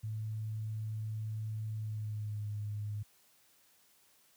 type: tone with pitch glide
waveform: sine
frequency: 108.9 to 104.52 Hz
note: A2 to G#2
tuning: -17 to +12 cents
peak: -35 dBFS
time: 0.03-3.03 s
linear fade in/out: 10 ms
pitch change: -71 cents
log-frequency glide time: 1.74-2.46 s
effects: white hiss -67 dBFS RMS until 4.36 s + high-pass 60 Hz 12 dB/octave